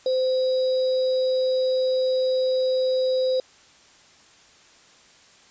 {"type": "tone with sample-and-hold", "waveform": "sine", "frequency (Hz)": 516, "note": "C5", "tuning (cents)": -24, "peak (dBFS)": -19, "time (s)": [0.06, 3.4], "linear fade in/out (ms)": 2, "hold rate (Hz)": 4410, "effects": ["white hiss -53 dBFS RMS until 5.5 s", "resampled to 16000 Hz"]}